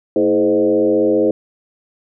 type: tone with frequency modulation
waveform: sine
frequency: 419.4 Hz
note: G#4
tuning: 17 cents sharp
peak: -11 dBFS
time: 0.16-1.31 s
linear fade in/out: 2 ms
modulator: 95.4 Hz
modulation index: 1.5
effects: none